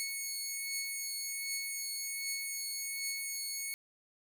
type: beating tone pair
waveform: 10% pulse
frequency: 2204 / 2205.3 Hz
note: C#7 / C#7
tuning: -11 / -10 cents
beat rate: 1.3 Hz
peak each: -28 / -34 dBFS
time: 0-3.74 s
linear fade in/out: 0 ms
effects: none